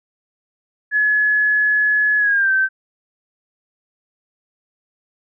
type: tone with pitch glide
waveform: sine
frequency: 1700 to 1549.9 Hz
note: G#6 to G6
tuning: +40 to -20 cents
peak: -13 dBFS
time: 0.91-2.69 s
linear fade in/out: 50 ms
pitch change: -160 cents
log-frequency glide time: 2.18-2.52 s
effects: none